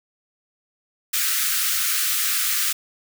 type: high-pass noise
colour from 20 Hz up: white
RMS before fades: -22 dBFS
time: 1.13-2.73 s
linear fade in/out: 10 ms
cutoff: 1200 Hz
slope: 96 dB/octave
effects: none